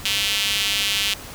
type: tone with high-pass filter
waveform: square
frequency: 102.7 Hz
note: G#2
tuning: 19 cents flat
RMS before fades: -22 dBFS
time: 0.05-1.14 s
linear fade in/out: 5 ms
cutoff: 3000 Hz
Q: 2.7
effects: pink hiss -37 dBFS RMS until 1.34 s